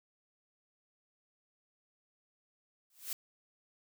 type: noise with exponential growth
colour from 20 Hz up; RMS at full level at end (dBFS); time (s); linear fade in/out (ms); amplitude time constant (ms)
blue; -34; 2.9-3.13; 2; 48
effects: none